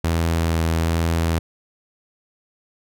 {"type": "tone with vibrato", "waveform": "sawtooth", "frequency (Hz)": 82.41, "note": "E2", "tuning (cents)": 0, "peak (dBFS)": -14, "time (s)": [0.04, 1.39], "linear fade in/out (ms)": 5, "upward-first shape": "sine", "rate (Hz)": 1.2, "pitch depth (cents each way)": 12, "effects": []}